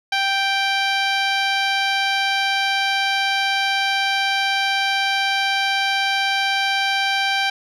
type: tone with low-pass filter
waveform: 10% pulse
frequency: 784 Hz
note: G5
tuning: in tune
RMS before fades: -20 dBFS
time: 0.12-7.5 s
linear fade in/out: 5 ms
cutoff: 5300 Hz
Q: 0.64
effects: none